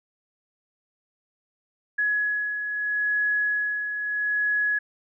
sine beating tone pair, 1683 / 1683.77 Hz, G#6 / G#6, +23 / +23 cents, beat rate 0.77 Hz, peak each -32 / -23 dBFS, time 1.98-4.79 s, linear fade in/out 10 ms, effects none

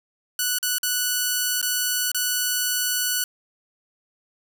5% pulse tone with dropouts, 1480 Hz, F#6, in tune, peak -10 dBFS, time 0.39-3.24 s, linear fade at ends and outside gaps 2 ms, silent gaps 0.586-0.628 / 0.784-0.831 / 1.615-1.627 / 2.117-2.146 s, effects none

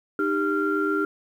sine tone cluster, 308.2 / 396.4 / 1383 Hz, D#4 / G4 / F6, -16 / +19 / -17 cents, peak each -25 dBFS, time 0.19-1.05 s, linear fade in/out 2 ms, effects tanh soft clip ceiling -12 dBFS + 9-bit

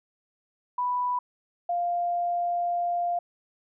sine tone pair in turn, 987.8 / 698.5 Hz, B5 / F5, 0 / 0 cents, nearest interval tritone, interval 600 cents, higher first, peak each -24 dBFS, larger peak neither, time 0.78-1.19 / 1.69-3.19 s, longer second, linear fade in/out 5 ms, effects none

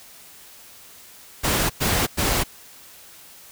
pink noise bursts, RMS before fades -21 dBFS, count 3, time 1.43-2.44 s, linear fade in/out 20 ms, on 270 ms, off 100 ms, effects white hiss -46 dBFS RMS until 3.51 s

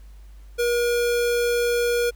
square tone, 478.3 Hz, A#4, 44 cents sharp, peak -20 dBFS, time 0.58-2.11 s, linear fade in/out 20 ms, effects added 50 Hz sine -41 dBFS peak until 2.15 s + pink hiss -60 dBFS RMS until 2.15 s

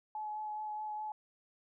sine tone with vibrato, 852 Hz, G#5, 44 cents sharp, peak -37 dBFS, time 0.15-1.12 s, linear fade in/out 2 ms, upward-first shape sine, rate 4.8 Hz, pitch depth 13 cents each way, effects none

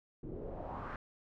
pink noise with low-pass filter sweep, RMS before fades -43 dBFS, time 0.23-0.96 s, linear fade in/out 2 ms, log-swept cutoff 300 to 1500 Hz, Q 3, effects none

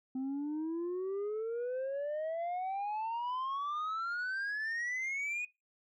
sine exponential sweep, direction up, 257.4 to 2489 Hz, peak -31 dBFS, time 0.15-5.45 s, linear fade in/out 5 ms, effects noise-tail reverb RT60 0.2 s tail -21 dB re dry + tanh soft clip ceiling -33 dBFS

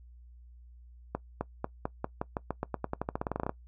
accelerating click train, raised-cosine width 1 ms, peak -17 dBFS, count 23, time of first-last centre 1.15-3.494 s, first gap 260 ms, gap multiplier 0.9, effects noise-tail reverb RT60 0.1 s tail -20 dB re dry + added 60 Hz sine -50 dBFS peak until 3.67 s

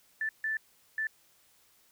sine tone bursts at uneven times, 1760 Hz, A6, in tune, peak -29 dBFS, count 3, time 0.21-0.29 / 0.44-0.57 / 0.98-1.07 s, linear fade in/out 2 ms, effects white hiss -65 dBFS RMS until 1.91 s

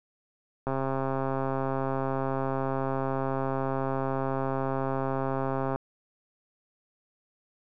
click train, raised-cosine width 1 ms, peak -16 dBFS, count 683, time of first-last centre 0.67-5.76 s, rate 134 Hz, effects none

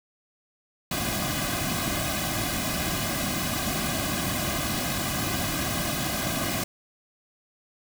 pink noise with comb filter, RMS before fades -28 dBFS, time 0.91-6.64 s, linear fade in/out 5 ms, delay 2.2 ms, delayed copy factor -0.95, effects none

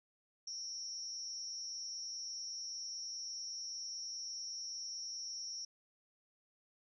sine tone with amplitude modulation, 5588 Hz, F8, in tune, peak -37 dBFS, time 0.47-5.65 s, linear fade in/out 5 ms, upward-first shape sine, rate 271 Hz, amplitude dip 100%, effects none

